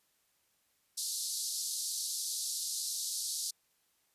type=band-pass noise; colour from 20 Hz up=pink; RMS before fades=-37 dBFS; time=0.97-3.51 s; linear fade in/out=10 ms; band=4100 to 12000 Hz; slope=48 dB/octave; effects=white hiss -74 dBFS RMS until 4.14 s + resampled to 32000 Hz